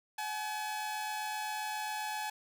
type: tone pair together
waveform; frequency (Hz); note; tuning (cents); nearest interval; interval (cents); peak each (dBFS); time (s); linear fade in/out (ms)
sawtooth; 764 / 851.6; G5 / G#5; -45 / +43; major second; 188; -40 / -32; 0.18-2.3; 5
effects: none